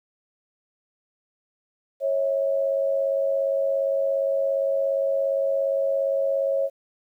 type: tone pair together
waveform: sine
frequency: 548.7 / 646 Hz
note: C#5 / E5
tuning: -18 / -35 cents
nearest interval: minor third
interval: 283 cents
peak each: -21 / -28 dBFS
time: 2-6.7 s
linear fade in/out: 50 ms
effects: 10-bit